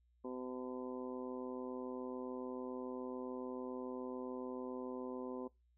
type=harmonic tone; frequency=127 Hz; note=B2; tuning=49 cents sharp; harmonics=2 / 3 / 4 / 5 / 6 / 7 / 8; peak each=-45 / -46 / -48 / -58 / -62 / -56 / -54 dBFS; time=0.24-5.48 s; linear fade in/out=10 ms; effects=noise-tail reverb RT60 0.2 s tail -21 dB re dry + added 60 Hz sine -70 dBFS peak until 5.77 s